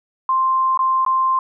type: tone with dropouts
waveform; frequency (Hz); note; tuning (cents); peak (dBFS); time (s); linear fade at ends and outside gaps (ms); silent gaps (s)
sine; 1050; C6; +6; -14; 0.29-1.39; 2; 0.775-0.791 / 1.05-1.063
effects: none